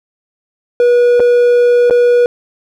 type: tone with dropouts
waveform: triangle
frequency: 484.4 Hz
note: B4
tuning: 34 cents flat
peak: -4 dBFS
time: 0.8-2.26 s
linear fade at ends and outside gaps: 1 ms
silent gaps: 1.197-1.202 / 1.899-1.908 s
effects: none